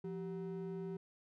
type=ring-modulated tone; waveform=triangle; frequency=280.2 Hz; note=C#4; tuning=19 cents sharp; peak=-35 dBFS; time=0.04-0.97 s; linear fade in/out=5 ms; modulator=107 Hz; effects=none